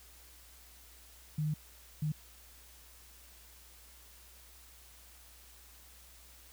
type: tone bursts at uneven times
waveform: sine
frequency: 152.2 Hz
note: D#3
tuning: 38 cents flat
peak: -30 dBFS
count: 2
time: 1.38-1.54 / 2.02-2.12 s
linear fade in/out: 5 ms
effects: added 60 Hz sine -59 dBFS peak until 6.52 s + white hiss -58 dBFS RMS until 6.52 s